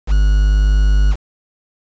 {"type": "tone with quantisation", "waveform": "triangle", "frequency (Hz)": 50.5, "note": "G#1", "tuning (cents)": -48, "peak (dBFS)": -7, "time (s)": [0.07, 1.16], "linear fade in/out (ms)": 50, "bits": 5, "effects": ["resampled to 16000 Hz"]}